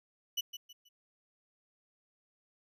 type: tone with echo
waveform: 35% pulse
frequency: 2960 Hz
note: F#7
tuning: in tune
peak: -29 dBFS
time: 0.37-0.41 s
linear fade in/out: 10 ms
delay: 160 ms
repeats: 3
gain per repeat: -10 dB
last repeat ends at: 0.89 s
effects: none